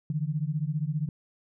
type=beating tone pair; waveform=sine; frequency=145.6 / 160.6 Hz; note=D3 / E3; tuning=-15 / -45 cents; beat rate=15 Hz; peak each=-29 / -30 dBFS; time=0.1-1.09 s; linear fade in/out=2 ms; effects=none